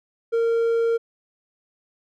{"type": "tone with hard clipping", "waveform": "sine", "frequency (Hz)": 461, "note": "A#4", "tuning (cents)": -19, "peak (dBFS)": -19, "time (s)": [0.32, 0.98], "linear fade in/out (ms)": 20, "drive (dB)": 3, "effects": []}